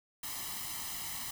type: noise with comb filter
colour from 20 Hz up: white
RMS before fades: -40 dBFS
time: 0.23-1.31 s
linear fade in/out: 5 ms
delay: 0.99 ms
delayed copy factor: +0.75
effects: none